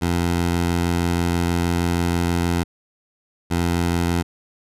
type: tone pair in turn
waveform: 15% pulse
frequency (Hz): 86.3 / 85.98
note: F2 / F2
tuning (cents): -20 / -27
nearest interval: unison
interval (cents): 7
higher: first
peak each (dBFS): -12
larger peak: neither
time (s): 0.01-2.64 / 3.5-4.23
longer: first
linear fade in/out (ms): 20
effects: resampled to 32000 Hz